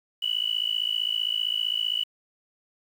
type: tone with amplitude modulation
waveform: sine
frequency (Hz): 2960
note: F#7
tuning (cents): 0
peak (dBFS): -20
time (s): 0.22-2.04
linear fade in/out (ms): 10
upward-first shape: sine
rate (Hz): 55.4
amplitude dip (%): 95
effects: 8-bit